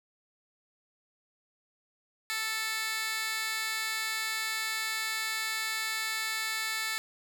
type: tone with high-pass filter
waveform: 15% pulse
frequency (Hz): 440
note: A4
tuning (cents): 0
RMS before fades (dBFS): -33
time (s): 2.3-6.98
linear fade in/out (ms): 0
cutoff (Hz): 2300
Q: 1.7
effects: none